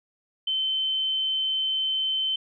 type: tone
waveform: sine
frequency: 3078 Hz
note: G7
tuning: 32 cents flat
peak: -23 dBFS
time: 0.47-2.36 s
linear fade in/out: 5 ms
effects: none